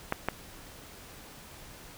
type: clicks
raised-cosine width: 0.5 ms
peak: -12 dBFS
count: 2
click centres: 0.124 / 0.286 s
effects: pink hiss -49 dBFS RMS until 1.97 s